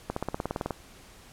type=accelerating click train; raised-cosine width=1 ms; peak=-15 dBFS; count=12; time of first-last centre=0.1-0.707 s; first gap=64 ms; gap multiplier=0.97; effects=pink hiss -52 dBFS RMS until 1.32 s + low-pass 12000 Hz 12 dB/octave